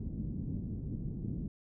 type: low-pass noise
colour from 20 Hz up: white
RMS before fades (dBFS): -38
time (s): 0-1.48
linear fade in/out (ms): 2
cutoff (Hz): 230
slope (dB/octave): 24
effects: none